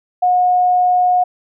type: tone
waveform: sine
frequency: 724 Hz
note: F#5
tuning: 38 cents flat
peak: -10 dBFS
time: 0.22-1.24 s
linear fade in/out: 10 ms
effects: none